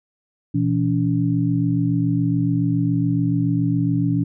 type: tone cluster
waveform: sine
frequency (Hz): 121.1 / 168.2 / 285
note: B2 / E3 / C#4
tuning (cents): -34 / +35 / +48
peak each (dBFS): -21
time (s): 0.54-4.24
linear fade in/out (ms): 10
effects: none